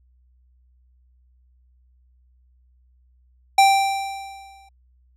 square tone with exponential decay, 784 Hz, G5, in tune, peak -10 dBFS, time 3.58-4.69 s, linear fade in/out 5 ms, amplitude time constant 240 ms, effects added 62 Hz sine -55 dBFS peak until 5.16 s + low-pass 10000 Hz 12 dB/octave

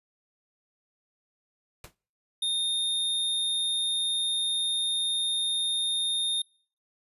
pink noise with exponential decay, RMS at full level -40 dBFS, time 1.84-1.95 s, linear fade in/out 1 ms, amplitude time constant 22 ms
square tone, 3661 Hz, A#7, 32 cents flat, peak -26 dBFS, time 2.42-6.42 s, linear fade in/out 5 ms
effects noise-tail reverb RT60 0.5 s tail -26 dB re dry + resampled to 32000 Hz

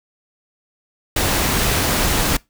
pink noise, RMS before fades -18 dBFS, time 1.16-2.37 s, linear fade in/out 5 ms, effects noise-tail reverb RT60 0.2 s tail -23 dB re dry

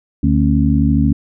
harmonic tone with a mistuned harmonic, 74.2 Hz, D2, 18 cents sharp, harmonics 1 / 2 / 3 / 4, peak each -16 / -16 / -16 / -16 dBFS, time 0.23-1.13 s, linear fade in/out 5 ms, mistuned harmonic 4, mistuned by -130 cents, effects none

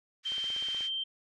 pink band-pass noise, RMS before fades -47 dBFS, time 0.23-0.9 s, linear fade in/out 50 ms, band 1600 to 6000 Hz, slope 24 dB/octave
sine tone, 3137 Hz, G7, 1 cent sharp, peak -31 dBFS, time 0.25-1.04 s, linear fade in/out 10 ms
click train, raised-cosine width 1 ms, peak -36 dBFS, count 9, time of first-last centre 0.32-0.808 s, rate 16.4 Hz
effects none

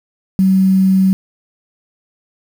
sine tone with quantisation, 190 Hz, F#3, 46 cents sharp, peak -8 dBFS, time 0.39-1.13 s, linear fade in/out 0 ms, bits 6, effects none

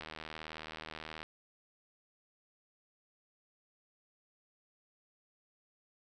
click train, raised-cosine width 0.3 ms, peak -27 dBFS, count 97, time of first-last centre 0.01-1.23 s, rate 78.7 Hz, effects none

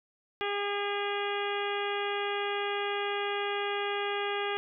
harmonic tone with a mistuned harmonic, 406 Hz, G#4, 39 cents flat, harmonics 1 / 2 / 3 / 4 / 5 / 6 / 7 / 8, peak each -33 / -36 / -38 / -39 / -40 / -41 / -41 / -42 dBFS, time 0.41-4.57 s, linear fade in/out 0 ms, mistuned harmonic 8, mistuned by +41 cents, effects none

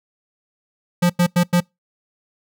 square tone bursts, 175.8 Hz, F3, 12 cents sharp, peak -13 dBFS, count 4, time 1.02-1.605 s, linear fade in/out 10 ms, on 78 ms, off 91 ms, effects noise-tail reverb RT60 0.2 s tail -26 dB re dry

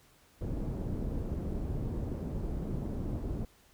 pink low-pass noise, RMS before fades -35 dBFS, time 0.41-3.45 s, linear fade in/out 5 ms, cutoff 340 Hz, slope 12 dB/octave, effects pink hiss -63 dBFS RMS until 3.73 s

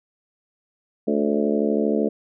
harmonic tone with a mistuned harmonic, 72.8 Hz, D2, 15 cents flat, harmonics 3 / 4 / 5 / 6 / 7 / 8 / 9, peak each -23 / -25 / -27 / -24 / -30 / -30 / -32 dBFS, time 1.07-2.09 s, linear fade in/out 10 ms, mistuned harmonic 7, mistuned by +38 cents, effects none

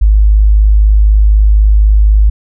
sine tone, 52 Hz, G#1, 3 cents sharp, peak -3 dBFS, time 0.01-2.3 s, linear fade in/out 10 ms, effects none

